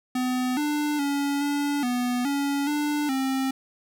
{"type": "tone with pitch steps", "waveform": "square", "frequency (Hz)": [252.6, 296.8, 282.9, 287.3, 246.2, 281.7, 295.5, 265.7], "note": ["B3", "D4", "C#4", "D4", "B3", "C#4", "D4", "C4"], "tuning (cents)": [39, 18, 35, -38, -5, 28, 11, 27], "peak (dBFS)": -24, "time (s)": [0.15, 3.51], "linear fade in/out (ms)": 5, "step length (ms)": 420, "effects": []}